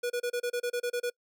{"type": "tone bursts", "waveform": "square", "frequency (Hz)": 485, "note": "B4", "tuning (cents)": -31, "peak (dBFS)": -29, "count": 11, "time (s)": [0.03, 1.101], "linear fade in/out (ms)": 10, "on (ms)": 71, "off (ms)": 29, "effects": ["noise-tail reverb RT60 0.1 s tail -26 dB re dry"]}